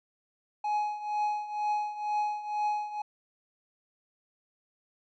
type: tone with tremolo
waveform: triangle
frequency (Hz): 839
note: G#5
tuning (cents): +17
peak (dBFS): -23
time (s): 0.64-3.02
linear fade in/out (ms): 5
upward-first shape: triangle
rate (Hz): 2.1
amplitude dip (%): 80
effects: resampled to 16000 Hz